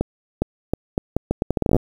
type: accelerating click train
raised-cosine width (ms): 2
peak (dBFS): -5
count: 17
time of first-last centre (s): 0.01-1.765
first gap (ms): 410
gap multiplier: 0.77
effects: 7-bit